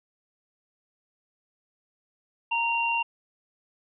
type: tone pair together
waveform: sine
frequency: 930.3 / 2766 Hz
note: A#5 / F7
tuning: -4 / -17 cents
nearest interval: octave + perfect fifth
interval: 1887 cents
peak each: -26 dBFS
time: 2.51-3.03 s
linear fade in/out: 10 ms
effects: none